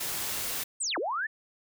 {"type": "noise", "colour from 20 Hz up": "white", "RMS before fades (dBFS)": -33, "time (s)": [0, 0.64], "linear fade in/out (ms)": 10}
{"type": "linear two-way sweep", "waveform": "sine", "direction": "down then up", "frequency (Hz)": [8870, 293.7, 1830], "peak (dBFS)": -28, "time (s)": [0.8, 1.27], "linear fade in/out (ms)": 10, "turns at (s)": 0.98}
{"effects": []}